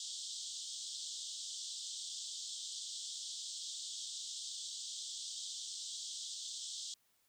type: band-pass noise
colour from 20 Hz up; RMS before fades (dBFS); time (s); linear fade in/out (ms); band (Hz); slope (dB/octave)
pink; -45; 0-6.94; 2; 3200 to 8400; 96
effects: white hiss -75 dBFS RMS until 7.28 s